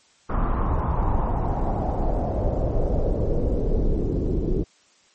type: noise with low-pass filter sweep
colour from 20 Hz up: brown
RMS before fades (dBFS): -22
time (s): 0.29-4.64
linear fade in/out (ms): 10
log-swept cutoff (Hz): 1200 to 350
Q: 3.6
effects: white hiss -58 dBFS RMS until 5.14 s + MP3 32 kbps